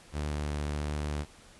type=tone with vibrato; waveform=sawtooth; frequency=74 Hz; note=D2; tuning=14 cents sharp; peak=-27 dBFS; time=0.12-1.26 s; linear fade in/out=50 ms; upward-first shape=sine; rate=1.5 Hz; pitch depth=9 cents each way; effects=pink hiss -55 dBFS RMS until 1.59 s + resampled to 24000 Hz